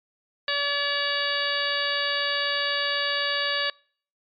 harmonic tone with a mistuned harmonic, 572 Hz, D5, 46 cents flat, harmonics 1 / 2 / 3 / 4 / 5 / 6 / 7 / 8, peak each -32 / -33 / -27 / -35 / -31 / -34 / -32 / -31 dBFS, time 0.48-3.7 s, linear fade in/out 2 ms, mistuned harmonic 7, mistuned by -82 cents, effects noise-tail reverb RT60 0.5 s tail -26 dB re dry + MP3 64 kbps

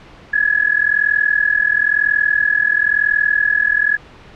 sine tone with amplitude modulation, 1691 Hz, G#6, 31 cents sharp, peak -8 dBFS, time 0.33-3.97 s, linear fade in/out 10 ms, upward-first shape sine, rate 41 Hz, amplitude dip 90%, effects pink hiss -41 dBFS RMS until 4.35 s + low-pass 3000 Hz 12 dB/octave

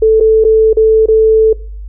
sine tone with dropouts, 440 Hz, A4, in tune, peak -4 dBFS, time 0.02-1.53 s, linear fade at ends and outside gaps 5 ms, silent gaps 0.201-0.207 / 0.441-0.448 / 0.731-0.769 / 1.059-1.084 s, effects noise-tail reverb RT60 0.5 s tail -22 dB re dry + added 50 Hz sine -23 dBFS peak until 1.88 s

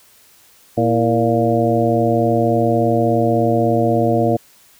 harmonic tone with a mistuned harmonic, 116.54 Hz, A#2, in tune, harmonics 1 / 2 / 3 / 4 / 5 / 6, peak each -20 / -20 / -20 / -20 / -20 / -20 dBFS, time 0.77-4.37 s, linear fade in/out 10 ms, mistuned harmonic 3, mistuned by -83 cents, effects white hiss -50 dBFS RMS until 4.79 s

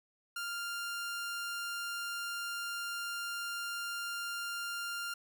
sawtooth tone, 1396.9 Hz, F6, in tune, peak -33 dBFS, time 0.36-5.14 s, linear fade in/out 5 ms, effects none

